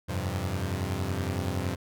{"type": "chord", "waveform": "sawtooth", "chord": "F suspended second", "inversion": "none", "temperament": "equal", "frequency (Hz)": [87.31, 98, 130.81], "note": ["F2", "G2", "C3"], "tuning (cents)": [0, 0, 0], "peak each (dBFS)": [-28, -28, -32], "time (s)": [0.08, 1.76], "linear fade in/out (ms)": 20, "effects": []}